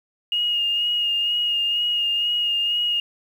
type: tone with vibrato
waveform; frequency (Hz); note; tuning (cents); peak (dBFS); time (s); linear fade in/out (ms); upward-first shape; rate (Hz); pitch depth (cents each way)
sine; 2855; F7; +37; -19; 0.32-3; 2; sine; 2.1; 23
effects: 8-bit